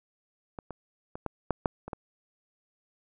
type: clicks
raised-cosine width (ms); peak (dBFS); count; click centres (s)
1; -24 / -24 / -24 / -17 / -11 / -10 / -25 / -20; 8; 0.588 / 0.707 / 1.155 / 1.263 / 1.507 / 1.658 / 1.88 / 1.932
effects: none